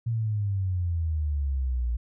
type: exponential sweep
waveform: sine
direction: down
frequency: 117.6 to 57.5 Hz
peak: -24 dBFS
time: 0.06-1.97 s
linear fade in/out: 10 ms
effects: none